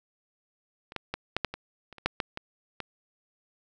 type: clicks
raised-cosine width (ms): 0.3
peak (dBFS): -27 / -16 / -15 / -10 / -10 / -20 / -29 / -30 / -8 / -11 / -19 / -18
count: 12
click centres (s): 0.921 / 0.963 / 1.14 / 1.366 / 1.447 / 1.54 / 1.927 / 1.983 / 2.06 / 2.202 / 2.374 / 2.803
effects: none